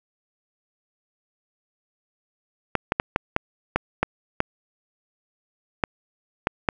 clicks, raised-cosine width 0.5 ms, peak -4 dBFS, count 11, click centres 2.753 / 2.921 / 2.999 / 3.161 / 3.364 / 3.76 / 4.03 / 4.404 / 5.838 / 6.471 / 6.688 s, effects none

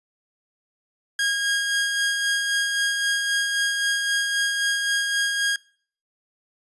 sawtooth tone with tremolo, 1631 Hz, G#6, 32 cents flat, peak -16 dBFS, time 1.19-5.56 s, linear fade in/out 2 ms, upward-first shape sine, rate 3.8 Hz, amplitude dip 35%, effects noise-tail reverb RT60 0.5 s tail -24 dB re dry + resampled to 24000 Hz

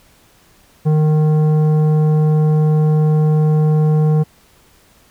sine tone with tanh clipping, 153.8 Hz, D#3, 20 cents flat, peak -12 dBFS, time 0.85-4.24 s, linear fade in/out 20 ms, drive 11 dB, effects pink hiss -51 dBFS RMS until 5.1 s

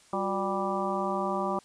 harmonic tone with a mistuned harmonic, 196 Hz, G3, in tune, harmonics 1 / 2 / 3 / 4 / 5 / 6, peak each -34 / -34 / -34 / -34 / -34 / -34 dBFS, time 0.13-1.59 s, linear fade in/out 2 ms, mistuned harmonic 2, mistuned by -130 cents, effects white hiss -58 dBFS RMS until 1.64 s + resampled to 22050 Hz

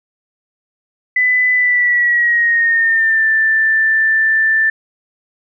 sine tone with pitch glide, 2000 to 1771.5 Hz, B6 to A6, +21 to +11 cents, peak -10 dBFS, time 1.16-4.7 s, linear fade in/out 5 ms, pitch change -210 cents, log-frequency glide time 1.54-3.27 s, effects none

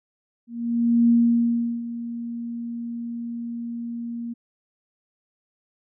sine tone with ADSR envelope, 234.8 Hz, A#3, 13 cents sharp, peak -13 dBFS, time 0.47-4.34 s, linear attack 620 ms, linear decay 730 ms, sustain -15 dB, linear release 16 ms, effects none

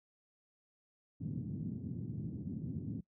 pink band-pass noise, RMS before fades -41 dBFS, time 1.2-3.01 s, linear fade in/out 10 ms, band 110 to 240 Hz, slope 24 dB/octave, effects noise-tail reverb RT60 0.1 s tail -23 dB re dry

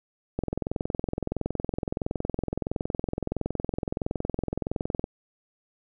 click train, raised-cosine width 2 ms, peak -14 dBFS, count 101, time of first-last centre 0.39-5.041 s, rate 21.5 Hz, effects none

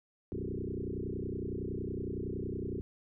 sine tone with frequency modulation, 233.1 Hz, A#3, in tune, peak -34 dBFS, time 0.32-2.81 s, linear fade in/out 0 ms, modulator 30.8 Hz, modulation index 6, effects none

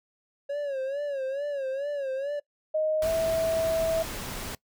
triangle tone with vibrato, 554 Hz, C#5, 1 cent flat, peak -26 dBFS, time 0.49-2.4 s, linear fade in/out 10 ms, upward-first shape sine, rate 2.3 Hz, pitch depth 96 cents each way
sine tone with pitch glide, 622.3 to 651.7 Hz, D#5 to E5, 0 to -20 cents, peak -23 dBFS, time 2.74-4.03 s, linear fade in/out 10 ms, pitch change +80 cents, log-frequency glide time 3.03-3.08 s
pink noise, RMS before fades -36 dBFS, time 3.02-4.55 s, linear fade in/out 2 ms
effects noise-tail reverb RT60 0.1 s tail -22 dB re dry

